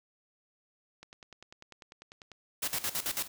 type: click train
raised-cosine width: 0.2 ms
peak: -31 dBFS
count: 14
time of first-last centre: 1.03-2.317 s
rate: 10.1 Hz
type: noise with tremolo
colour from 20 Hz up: white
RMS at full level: -32 dBFS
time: 2.62-3.28 s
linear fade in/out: 10 ms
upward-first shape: square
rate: 9.1 Hz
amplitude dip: 80%
effects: none